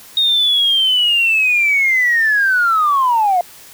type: linear sweep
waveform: sine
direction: down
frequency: 3729 to 688 Hz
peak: -10 dBFS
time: 0.17-3.41 s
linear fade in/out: 2 ms
effects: tanh soft clip ceiling -6 dBFS + white hiss -40 dBFS RMS until 3.73 s